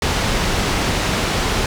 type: low-pass noise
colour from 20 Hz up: pink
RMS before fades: -19 dBFS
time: 0.02-1.66 s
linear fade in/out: 2 ms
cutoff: 6100 Hz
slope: 12 dB/octave
effects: none